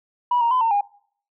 sine tone with pitch steps, 974 / 935 / 1014 / 909 / 813 Hz, B5 / A#5 / B5 / A#5 / G#5, -24 / +5 / +45 / -44 / -37 cents, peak -15 dBFS, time 0.31-0.81 s, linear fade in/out 5 ms, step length 100 ms, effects noise-tail reverb RT60 0.6 s tail -25 dB re dry + tanh soft clip ceiling -12 dBFS

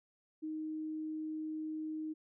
sine tone, 311.9 Hz, D#4, 4 cents sharp, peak -37 dBFS, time 0.42-2.14 s, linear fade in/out 20 ms, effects none

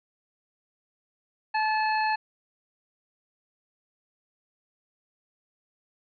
harmonic tone with a mistuned harmonic, 866 Hz, A5, 28 cents flat, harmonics 1 / 2 / 3 / 5, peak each -24 / -30 / -34 / -38 dBFS, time 1.54-2.16 s, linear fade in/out 10 ms, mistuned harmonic 5, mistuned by -22 cents, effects none

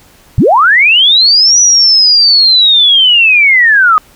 sine linear two-way sweep, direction up then down, 77.78 to 5920 to 1218 Hz, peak -3 dBFS, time 0.38-3.98 s, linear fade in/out 0 ms, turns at 1.59 s, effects pink hiss -43 dBFS RMS until 4.15 s

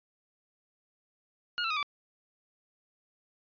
20% pulse tone with pitch steps, 1433 / 1337 / 1247.5 / 1164 Hz, F6 / E6 / D#6 / D6, +44 / +24 / +4 / -16 cents, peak -24 dBFS, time 1.58-1.828 s, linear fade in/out 0 ms, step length 62 ms, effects resampled to 11025 Hz

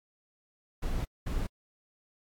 brown noise bursts at uneven times, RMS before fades -31 dBFS, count 2, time 0.82-1.05 / 1.26-1.47 s, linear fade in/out 10 ms, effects AAC 64 kbps

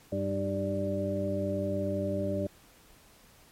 harmonic tone with a mistuned harmonic, 97.9 Hz, G2, 2 cents flat, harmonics 1 / 2 / 3 / 4 / 6, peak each -35 / -34 / -36 / -38 / -32 dBFS, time 0.12-2.47 s, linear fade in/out 5 ms, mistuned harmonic 3, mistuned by +43 cents, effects pink hiss -58 dBFS RMS until 3.51 s + MP3 64 kbps

